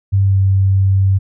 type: tone with pitch glide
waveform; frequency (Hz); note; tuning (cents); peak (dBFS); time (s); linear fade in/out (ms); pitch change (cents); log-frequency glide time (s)
sine; 98 to 96.59; G2 to G2; 0 to -25; -9; 0.12-1.19; 20; -25; 0.24-0.38
effects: none